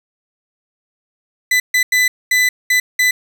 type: tone bursts at uneven times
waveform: 40% pulse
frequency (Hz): 2000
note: B6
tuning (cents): +21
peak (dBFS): -10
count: 6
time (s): 1.51-1.6 / 1.74-1.83 / 1.92-2.08 / 2.31-2.49 / 2.7-2.8 / 2.99-3.11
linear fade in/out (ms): 5
effects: none